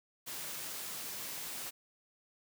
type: high-pass noise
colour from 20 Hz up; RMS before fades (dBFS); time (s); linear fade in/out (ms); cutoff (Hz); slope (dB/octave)
white; -42; 0.26-1.71; 20; 100; 24
effects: none